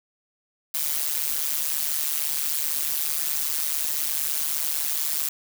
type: noise with amplitude modulation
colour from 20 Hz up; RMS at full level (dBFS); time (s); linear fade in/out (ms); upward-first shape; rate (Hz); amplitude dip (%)
blue; -22; 0.74-5.29; 5; sine; 149; 95
effects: none